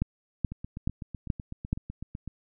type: two click trains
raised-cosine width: 5 ms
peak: -13 / -24 dBFS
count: 5 / 15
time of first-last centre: 0.02-1.729 / 0.52-2.277 s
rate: 2.34 / 7.97 Hz
effects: none